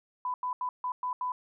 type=tone bursts at uneven times; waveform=sine; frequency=999 Hz; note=B5; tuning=20 cents sharp; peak=-29 dBFS; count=6; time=0.25-0.34 / 0.43-0.53 / 0.61-0.69 / 0.84-0.92 / 1.03-1.13 / 1.21-1.32 s; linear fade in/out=2 ms; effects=none